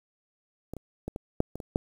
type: clicks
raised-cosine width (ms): 2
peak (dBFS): -23 / -26 / -20 / -21 / -9 / -23 / -24 / -11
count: 8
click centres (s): 0.736 / 0.767 / 1.08 / 1.161 / 1.404 / 1.556 / 1.602 / 1.759
effects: 8-bit